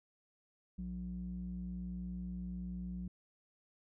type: tone with low-pass filter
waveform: square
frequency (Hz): 60.6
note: B1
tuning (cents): -32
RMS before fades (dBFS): -42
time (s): 0.78-3.08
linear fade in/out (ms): 5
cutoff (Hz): 200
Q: 9
effects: none